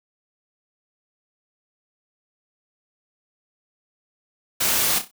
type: noise with echo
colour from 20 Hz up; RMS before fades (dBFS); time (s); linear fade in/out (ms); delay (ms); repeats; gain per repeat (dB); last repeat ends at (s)
white; -21; 4.6-4.99; 10; 31; 4; -9; 5.114
effects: none